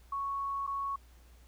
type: tone with dropouts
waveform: sine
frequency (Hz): 1108.7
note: C#6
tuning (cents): 0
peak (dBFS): -32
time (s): 0.12-0.96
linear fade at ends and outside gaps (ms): 5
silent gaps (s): 0.667-0.674
effects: added 60 Hz sine -55 dBFS peak until 1.47 s + pink hiss -65 dBFS RMS until 1.47 s